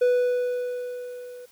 triangle tone with level ramp, 493.9 Hz, B4, in tune, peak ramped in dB -14 to -37 dBFS, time 0.01-1.46 s, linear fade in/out 10 ms, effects white hiss -57 dBFS RMS until 1.51 s

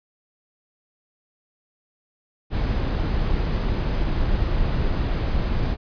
brown noise, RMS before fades -22 dBFS, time 2.5-5.77 s, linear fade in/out 50 ms, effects resampled to 11025 Hz

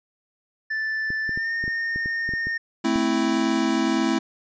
triangle tone with pitch glide, 1760 to 1831.6 Hz, A6 to A#6, 0 to -31 cents, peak -22 dBFS, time 0.7-2.58 s, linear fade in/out 10 ms, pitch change +69 cents, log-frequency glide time 1.24-1.53 s
clicks, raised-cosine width 3 ms, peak -21 dBFS, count 11, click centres 1.104 / 1.293 / 1.375 / 1.64 / 1.679 / 1.96 / 2.059 / 2.291 / 2.337 / 2.47 / 2.959 s
square chord, A minor, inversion none, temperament equal, 220 / 261.6 / 329.6 Hz, A3 / C4 / E4, 0 / 0 / 0 cents, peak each -26 / -25 / -24 dBFS, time 2.84-4.19 s, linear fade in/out 10 ms
effects resampled to 16000 Hz

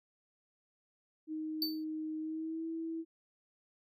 sine tone with pitch glide, 312.4 to 326.6 Hz, D#4 to E4, +7 to -16 cents, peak -36 dBFS, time 1.27-3.05 s, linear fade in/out 50 ms, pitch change +77 cents, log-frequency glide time 2.19-2.66 s
square tone with exponential decay, 4551 Hz, C#8, 45 cents sharp, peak -29 dBFS, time 1.62-1.84 s, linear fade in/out 1 ms, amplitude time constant 46 ms
effects none

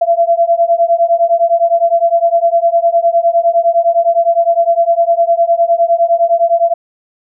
sine beating tone pair, 673 / 682.8 Hz, E5 / F5, +36 / -39 cents, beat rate 9.8 Hz, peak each -11 dBFS, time 0.01-6.74 s, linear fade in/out 10 ms, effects none

